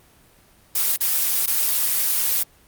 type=noise with dropouts; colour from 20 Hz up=blue; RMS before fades=-20 dBFS; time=0.75-2.43 s; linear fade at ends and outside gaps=5 ms; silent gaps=0.964-1.007 / 1.462-1.475 s; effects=pink hiss -54 dBFS RMS until 2.67 s + Opus 24 kbps